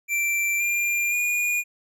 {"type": "tone with pitch steps", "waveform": "square", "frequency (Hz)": [2349, 2393, 2437], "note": ["D7", "D7", "D#7"], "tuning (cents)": [0, 32, -37], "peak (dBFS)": -22, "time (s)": [0.08, 1.64], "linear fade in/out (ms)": 50, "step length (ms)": 520, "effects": []}